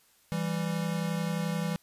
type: tone pair together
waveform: square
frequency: 165.99 / 197.4 Hz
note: E3 / G3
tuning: +12 / +12 cents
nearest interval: minor third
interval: 300 cents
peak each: -31 / -34 dBFS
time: 0.32-1.76 s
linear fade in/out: 0 ms
effects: white hiss -64 dBFS RMS until 1.82 s + resampled to 32000 Hz